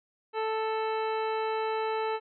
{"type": "harmonic tone", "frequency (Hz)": 440, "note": "A4", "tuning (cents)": 0, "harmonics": [1, 2, 3, 4, 5, 6, 7, 9], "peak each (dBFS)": [-30, -32, -38, -44, -45, -44, -49, -49], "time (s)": [0.33, 2.2], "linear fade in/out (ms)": 50, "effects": []}